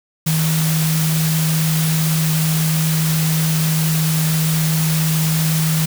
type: tone in noise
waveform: sine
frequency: 158.7 Hz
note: D#3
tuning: 35 cents sharp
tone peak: -15 dBFS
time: 0.26-5.86 s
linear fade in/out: 10 ms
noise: white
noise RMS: -23 dBFS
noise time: 0.26-5.86 s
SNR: +5 dB
effects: none